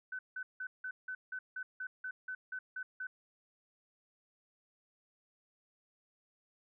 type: tone bursts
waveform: sine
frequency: 1512 Hz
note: F#6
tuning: 37 cents sharp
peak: -38 dBFS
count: 13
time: 0.12-3.07 s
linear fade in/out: 5 ms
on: 70 ms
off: 170 ms
effects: none